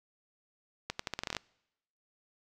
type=accelerating click train; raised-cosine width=0.2 ms; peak=-16 dBFS; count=11; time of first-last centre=0.9-1.367 s; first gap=94 ms; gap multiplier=0.83; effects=noise-tail reverb RT60 0.9 s tail -26 dB re dry